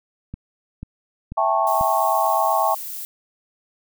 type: click train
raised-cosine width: 5 ms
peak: -19 dBFS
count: 4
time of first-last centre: 0.34-1.811 s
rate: 2.04 Hz
type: chord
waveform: sine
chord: A dominant seventh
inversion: second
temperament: just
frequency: 660 / 792 / 880 / 1100 Hz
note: E5 / G5 / A5 / C#6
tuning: +2 / +18 / 0 / -14 cents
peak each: -22 dBFS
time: 1.37-2.75 s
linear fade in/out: 10 ms
type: noise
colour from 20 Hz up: violet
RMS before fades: -32 dBFS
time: 1.67-3.05 s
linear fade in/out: 0 ms
effects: none